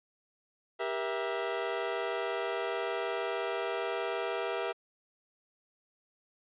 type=chord; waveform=sawtooth; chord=E diminished; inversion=first; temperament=just; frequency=395.6 / 474.7 / 659.3 Hz; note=G4 / Bb4 / E5; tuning=+16 / +31 / 0 cents; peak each=-32 dBFS; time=0.79-4.73 s; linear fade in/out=20 ms; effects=resampled to 8000 Hz